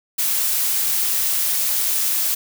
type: noise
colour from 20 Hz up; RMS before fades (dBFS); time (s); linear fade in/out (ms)
blue; -20; 0.18-2.35; 10
effects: none